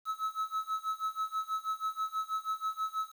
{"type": "tone with tremolo", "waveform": "triangle", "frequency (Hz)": 1294, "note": "E6", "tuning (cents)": -32, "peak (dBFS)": -27, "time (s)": [0.05, 3.12], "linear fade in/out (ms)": 50, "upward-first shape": "sine", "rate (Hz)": 6.2, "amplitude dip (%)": 95, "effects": ["9-bit"]}